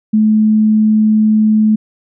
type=tone; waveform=sine; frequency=215.7 Hz; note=A3; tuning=34 cents flat; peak=-7 dBFS; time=0.13-1.76 s; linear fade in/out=10 ms; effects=none